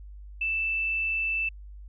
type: tone with frequency modulation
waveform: sine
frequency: 2648 Hz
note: E7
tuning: 7 cents sharp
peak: -25 dBFS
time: 0.41-1.49 s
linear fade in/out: 5 ms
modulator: 45.2 Hz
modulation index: 0.22
effects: added 50 Hz sine -41 dBFS peak until 1.88 s